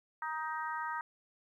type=harmonic tone; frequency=313.4 Hz; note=D#4; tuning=13 cents sharp; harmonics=3 / 4 / 5 / 6; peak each=-38 / -40 / -42 / -45 dBFS; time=0.22-1.01 s; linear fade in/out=2 ms; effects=12-bit